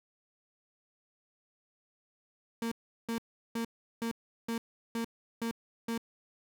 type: tone bursts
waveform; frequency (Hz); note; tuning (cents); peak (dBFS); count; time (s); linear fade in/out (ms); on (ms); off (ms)
35% pulse; 229.9; A#3; -24; -30; 8; 2.62-5.978; 2; 96; 370
effects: none